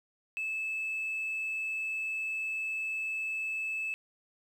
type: tone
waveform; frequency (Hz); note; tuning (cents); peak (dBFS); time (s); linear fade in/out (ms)
sine; 2614; E7; -15; -30; 0.37-3.94; 0
effects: tanh soft clip ceiling -29 dBFS + 10-bit